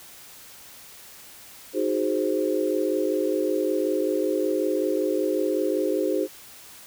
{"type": "chord", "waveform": "sine", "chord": "Ab dominant seventh", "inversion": "second", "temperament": "equal", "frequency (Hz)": [311.1, 370, 415.3, 523.3], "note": ["Eb4", "Gb4", "Ab4", "C5"], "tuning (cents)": [0, 0, 0, 0], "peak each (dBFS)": -27, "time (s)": [1.73, 6.28], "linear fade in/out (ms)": 50, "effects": ["white hiss -46 dBFS RMS until 6.86 s"]}